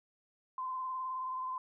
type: tone with vibrato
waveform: sine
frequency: 1031 Hz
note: C6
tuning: 26 cents flat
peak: -35 dBFS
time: 0.58-1.58 s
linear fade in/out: 2 ms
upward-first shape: triangle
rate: 19 Hz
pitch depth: 37 cents each way
effects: none